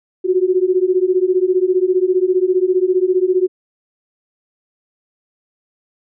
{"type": "beating tone pair", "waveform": "sine", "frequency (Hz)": [361.2, 376.2], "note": ["F#4", "F#4"], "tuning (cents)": [-42, 29], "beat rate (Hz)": 15, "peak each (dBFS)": -15, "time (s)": [0.24, 3.48], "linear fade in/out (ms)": 20, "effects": []}